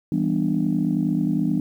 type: chord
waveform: sine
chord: E minor seventh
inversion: none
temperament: just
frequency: 164.81 / 197.78 / 247.2 / 296.7 Hz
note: E3 / G3 / B3 / D4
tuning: 0 / +16 / +2 / +18 cents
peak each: -24 dBFS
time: 0.12-1.6 s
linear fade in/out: 2 ms
effects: tanh soft clip ceiling -10 dBFS + 9-bit